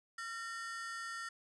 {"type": "ring-modulated tone", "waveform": "45% pulse", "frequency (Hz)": 1600, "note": "G6", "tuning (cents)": 35, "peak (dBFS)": -38, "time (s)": [0.18, 1.29], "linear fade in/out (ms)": 5, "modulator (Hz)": 232, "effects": ["resampled to 22050 Hz"]}